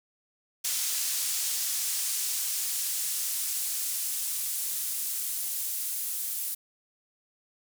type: noise with high-pass filter sweep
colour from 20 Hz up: brown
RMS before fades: -31 dBFS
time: 0.64-6.55 s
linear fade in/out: 10 ms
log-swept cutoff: 6500 to 11000 Hz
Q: 0.82
effects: none